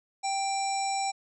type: harmonic tone with a mistuned harmonic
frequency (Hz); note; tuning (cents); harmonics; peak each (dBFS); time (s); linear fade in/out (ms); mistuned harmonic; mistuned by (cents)
784; G5; 0; 1 / 3 / 5 / 7 / 9 / 10; -28 / -38 / -42 / -40 / -42 / -37; 0.23-1.12; 20; 5; +27
effects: none

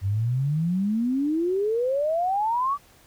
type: exponential sweep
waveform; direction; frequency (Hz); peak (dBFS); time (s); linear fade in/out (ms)
sine; up; 93.3 to 1173; -21; 0.01-2.78; 50
effects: pink hiss -55 dBFS RMS until 3.06 s

